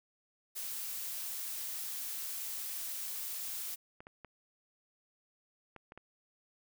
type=noise; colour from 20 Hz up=blue; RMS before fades=-40 dBFS; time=0.55-3.76 s; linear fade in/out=20 ms
type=clicks; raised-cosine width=0.5 ms; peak=-34 dBFS; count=6; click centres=4.005 / 4.069 / 4.247 / 5.763 / 5.921 / 5.976 s
effects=none